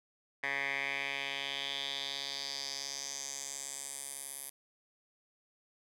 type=tone with band-pass filter sweep; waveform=10% pulse; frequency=138.59 Hz; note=C#3; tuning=in tune; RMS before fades=-39 dBFS; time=0.43-4.5 s; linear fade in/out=5 ms; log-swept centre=1900 to 11000 Hz; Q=3.5; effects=none